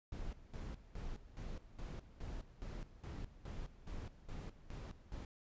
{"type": "noise with tremolo", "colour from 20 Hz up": "brown", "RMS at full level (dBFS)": -45, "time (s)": [0.12, 5.25], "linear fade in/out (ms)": 2, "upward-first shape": "square", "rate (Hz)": 2.4, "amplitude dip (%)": 80, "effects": ["resampled to 16000 Hz"]}